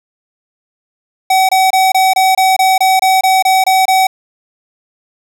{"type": "tone bursts", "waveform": "square", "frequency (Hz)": 758, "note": "F#5", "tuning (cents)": 42, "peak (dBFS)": -8, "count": 13, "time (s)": [1.3, 4.07], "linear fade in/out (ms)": 5, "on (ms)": 190, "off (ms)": 25, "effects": ["7-bit"]}